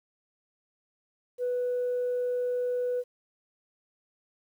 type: tone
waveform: sine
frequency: 493.9 Hz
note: B4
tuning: in tune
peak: -25 dBFS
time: 1.38-3.04 s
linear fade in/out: 50 ms
effects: tanh soft clip ceiling -23 dBFS + 10-bit